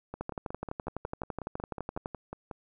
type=two click trains; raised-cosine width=1 ms; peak=-20 / -24 dBFS; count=23 / 14; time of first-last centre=0.21-2.059 / 0.14-2.512 s; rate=11.9 / 5.48 Hz; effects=none

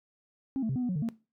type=tone with pitch steps; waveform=sine; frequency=268.5 / 222.3 / 133.2 / 250.2 / 245.1 / 182.2 / 147.7 / 229.1 Hz; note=C4 / A3 / C3 / B3 / B3 / F#3 / D3 / A#3; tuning=+45 / +18 / +31 / +23 / -13 / -26 / +10 / -30 cents; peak=-26 dBFS; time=0.56-1.088 s; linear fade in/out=0 ms; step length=66 ms; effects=noise-tail reverb RT60 0.3 s tail -20 dB re dry + tanh soft clip ceiling -25 dBFS

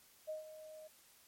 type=tone with ADSR envelope; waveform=sine; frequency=622.3 Hz; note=D#5; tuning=in tune; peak=-38 dBFS; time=0.27-0.88 s; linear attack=25 ms; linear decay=140 ms; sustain=-12 dB; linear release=12 ms; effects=white hiss -65 dBFS RMS until 1.27 s + MP3 64 kbps

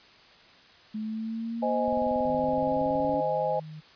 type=exponential sweep; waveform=sine; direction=up; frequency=214.6 to 282.2 Hz; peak=-30 dBFS; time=0.94-3.21 s; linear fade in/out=10 ms
type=chord; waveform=sine; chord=Ab major; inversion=first; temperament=just; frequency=519.1 / 623 / 830.6 Hz; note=C5 / Eb5 / Ab5; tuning=-14 / +2 / 0 cents; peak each=-29 dBFS; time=1.62-3.6 s; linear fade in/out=10 ms
type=click train; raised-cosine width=5 ms; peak=-32 dBFS; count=28; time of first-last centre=1.88-3.142 s; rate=21.4 Hz
type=tone with vibrato; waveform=sine; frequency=156.3 Hz; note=D#3; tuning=8 cents sharp; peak=-39 dBFS; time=2.25-3.81 s; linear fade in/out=20 ms; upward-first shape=triangle; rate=1.8 Hz; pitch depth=24 cents each way
effects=white hiss -54 dBFS RMS until 3.95 s + resampled to 11025 Hz

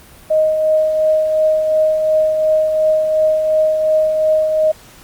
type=tone with tremolo; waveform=sine; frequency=624 Hz; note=D#5; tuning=5 cents sharp; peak=-9 dBFS; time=0.3-4.72 s; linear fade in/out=10 ms; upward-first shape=triangle; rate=2.8 Hz; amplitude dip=45%; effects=pink hiss -42 dBFS RMS until 5.03 s + Opus 32 kbps

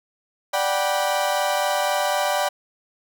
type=chord; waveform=35% pulse; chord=G major seventh; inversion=second; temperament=equal with one note detuned; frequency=587.3 / 740 / 784 / 976.4 Hz; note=D5 / F#5 / G5 / B5; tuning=0 / 0 / 0 / -20 cents; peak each=-22 / -25 / -24 / -26 dBFS; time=0.53-2.49 s; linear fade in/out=10 ms; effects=none

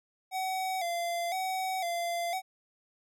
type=tone with vibrato; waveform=square; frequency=720 Hz; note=F#5; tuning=47 cents flat; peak=-31 dBFS; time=0.31-2.42 s; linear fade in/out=50 ms; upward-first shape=square; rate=0.99 Hz; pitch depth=79 cents each way; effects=none

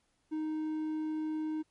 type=tone; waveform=triangle; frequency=311.1 Hz; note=D#4; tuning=in tune; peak=-30 dBFS; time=0.31-1.63 s; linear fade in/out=20 ms; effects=pink hiss -75 dBFS RMS until 1.7 s + MP3 48 kbps

